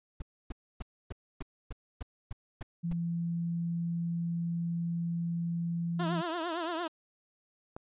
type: noise bursts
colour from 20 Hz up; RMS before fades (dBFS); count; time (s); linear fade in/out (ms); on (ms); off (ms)
brown; -36; 10; 0.2-2.93; 5; 21; 280
type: tone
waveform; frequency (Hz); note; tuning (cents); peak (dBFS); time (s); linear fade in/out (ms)
sine; 169.5; E3; +49; -30; 2.83-6.22; 20
type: tone with vibrato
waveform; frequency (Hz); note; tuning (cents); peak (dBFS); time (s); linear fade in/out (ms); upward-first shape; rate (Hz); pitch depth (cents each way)
15% pulse; 335.8; E4; +32; -26; 5.99-6.88; 10; triangle; 8.8; 130
type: click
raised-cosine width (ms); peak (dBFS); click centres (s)
1; -28; 7.765
effects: resampled to 8000 Hz

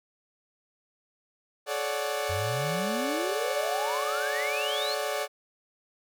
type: chord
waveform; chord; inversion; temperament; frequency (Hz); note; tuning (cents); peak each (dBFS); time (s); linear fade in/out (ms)
sawtooth; D major seventh; second; equal with one note detuned; 429.7 / 554.4 / 587.3 / 740; A4 / C#5 / D5 / F#5; -41 / 0 / 0 / 0; -31 / -31 / -28 / -32; 1.66-5.28; 50
type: exponential sweep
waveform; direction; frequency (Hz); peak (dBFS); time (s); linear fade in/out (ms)
sine; up; 86.7 to 4435; -31; 2.29-4.95; 10
effects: none

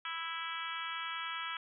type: harmonic tone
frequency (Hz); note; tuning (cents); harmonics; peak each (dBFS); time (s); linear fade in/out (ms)
329.6; E4; 0; 3 / 4 / 5 / 6 / 7 / 8 / 9 / 10; -46 / -41 / -45 / -48 / -45 / -50 / -48 / -45; 0.05-1.57; 2
effects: none

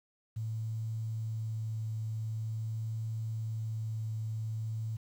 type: tone with vibrato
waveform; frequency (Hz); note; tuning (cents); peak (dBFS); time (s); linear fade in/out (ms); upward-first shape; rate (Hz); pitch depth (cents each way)
sine; 110.8; A2; +13; -33; 0.36-4.97; 10; triangle; 0.46; 12
effects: 10-bit

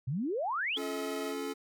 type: exponential sweep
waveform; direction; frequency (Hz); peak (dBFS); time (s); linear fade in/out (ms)
sine; up; 117.4 to 3521; -30; 0.07-0.78; 10
type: chord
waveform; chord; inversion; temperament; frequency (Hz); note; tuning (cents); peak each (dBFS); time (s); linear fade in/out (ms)
square; Db augmented; none; just; 277.2 / 346.5 / 433.1; Db4 / F4 / A4; 0 / -14 / -27; -39 / -44 / -38; 0.76-1.54; 20
type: tone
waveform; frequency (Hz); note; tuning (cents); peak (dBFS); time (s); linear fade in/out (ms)
sawtooth; 639; D#5; +46; -37; 0.78-1.35; 50
effects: none

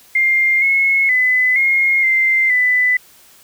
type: tone with pitch steps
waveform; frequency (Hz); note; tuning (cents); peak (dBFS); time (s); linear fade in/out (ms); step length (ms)
sine; 2110 / 2179 / 2011 / 2144 / 2085 / 1996; C7 / C#7 / B6 / C7 / C7 / B6; +14 / -30 / +31 / +42 / -7 / +18; -11; 0.15-2.97; 5; 470
effects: white hiss -47 dBFS RMS until 3.43 s

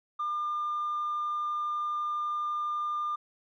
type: tone with tanh clipping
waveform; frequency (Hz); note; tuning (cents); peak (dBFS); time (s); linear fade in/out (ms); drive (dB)
triangle; 1202; D6; +40; -29; 0.19-3.16; 10; 5
effects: none

